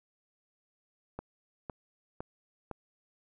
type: click train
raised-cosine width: 1 ms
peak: -24 dBFS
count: 4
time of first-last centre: 1.19-2.713 s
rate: 1.97 Hz
effects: none